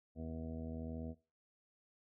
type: harmonic tone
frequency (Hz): 80.6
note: E2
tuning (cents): -38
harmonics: 1 / 2 / 3 / 4 / 5 / 6 / 7 / 8 / 9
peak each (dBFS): -46 / -50 / -45 / -57 / -61 / -53 / -64 / -54 / -64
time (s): 0.15-1.15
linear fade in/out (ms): 50
effects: noise-tail reverb RT60 0.3 s tail -17 dB re dry